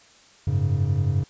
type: chord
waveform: triangle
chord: F# suspended second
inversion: none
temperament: equal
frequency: 92.5 / 103.83 / 138.59 Hz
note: F#2 / G#2 / C#3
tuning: 0 / 0 / 0 cents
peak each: -22 dBFS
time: 0.47-1.24 s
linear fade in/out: 5 ms
effects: white hiss -53 dBFS RMS until 1.29 s + resampled to 16000 Hz